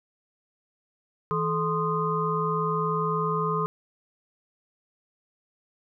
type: tone cluster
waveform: sine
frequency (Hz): 161.7 / 431.6 / 1044 / 1235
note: E3 / A4 / C6 / D#6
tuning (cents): -33 / -33 / -4 / -13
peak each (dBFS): -29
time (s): 1.31-3.66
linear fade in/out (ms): 0
effects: none